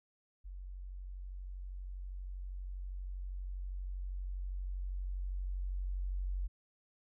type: tone with level ramp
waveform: sine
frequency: 46.25 Hz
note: F#1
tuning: in tune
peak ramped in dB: -43 to -33 dBFS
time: 0.44-6.48 s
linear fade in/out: 20 ms
effects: none